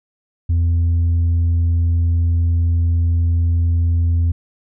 sine tone, 84.4 Hz, E2, 41 cents sharp, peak -10 dBFS, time 0.49-4.32 s, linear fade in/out 10 ms, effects tanh soft clip ceiling -12 dBFS

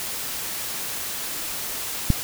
click, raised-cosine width 5 ms, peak -4 dBFS, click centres 2.103 s, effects white hiss -30 dBFS RMS until 2.23 s

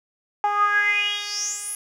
10% pulse tone with band-pass filter sweep, 411.3 Hz, G#4, 17 cents flat, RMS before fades -23 dBFS, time 0.44-1.75 s, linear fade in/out 0 ms, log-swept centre 860 to 11000 Hz, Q 8, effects none

